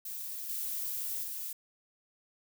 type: noise with level steps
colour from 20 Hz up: violet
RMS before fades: -40 / -36 / -39 dBFS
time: 0.05-1.53 s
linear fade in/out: 5 ms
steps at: 0.49 / 1.23 s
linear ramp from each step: 5 ms
effects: none